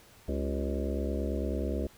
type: harmonic tone with a mistuned harmonic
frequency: 69.3 Hz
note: C#2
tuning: in tune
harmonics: 1 / 3 / 4 / 5 / 6 / 7 / 8 / 9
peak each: -32 / -37 / -38 / -39 / -40 / -40 / -41 / -42 dBFS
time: 0.28-1.87 s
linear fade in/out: 5 ms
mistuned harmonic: 6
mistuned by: -91 cents
effects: pink hiss -57 dBFS RMS until 1.97 s